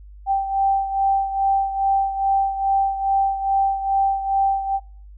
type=beating tone pair; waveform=sine; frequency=782 / 784.4 Hz; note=G5 / G5; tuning=-4 / +1 cents; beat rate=2.4 Hz; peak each=-18 / -24 dBFS; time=0.26-4.8 s; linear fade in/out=50 ms; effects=noise-tail reverb RT60 0.4 s tail -20 dB re dry + added 50 Hz sine -39 dBFS peak until 5.17 s